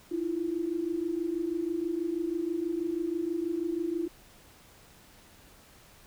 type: tone pair together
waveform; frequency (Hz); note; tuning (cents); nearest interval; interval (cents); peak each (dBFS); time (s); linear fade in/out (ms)
sine; 317 / 343.2; D#4 / F4; +32 / -30; minor second; 138; -33 / -30; 0.11-4.08; 10
effects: pink hiss -56 dBFS RMS until 6.06 s